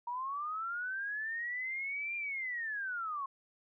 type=linear two-way sweep; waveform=sine; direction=up then down; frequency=941 to 2400 to 1063 Hz; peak=-35 dBFS; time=0.07-3.26 s; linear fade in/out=5 ms; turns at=2.16 s; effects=none